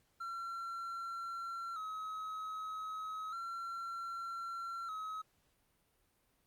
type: tone with vibrato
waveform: triangle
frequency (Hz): 1318.5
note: E6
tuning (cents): 0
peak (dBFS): -38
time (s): 0.2-5.22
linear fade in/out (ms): 10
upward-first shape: square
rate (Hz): 0.32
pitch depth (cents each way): 55
effects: pink hiss -75 dBFS RMS until 6.46 s + Opus 48 kbps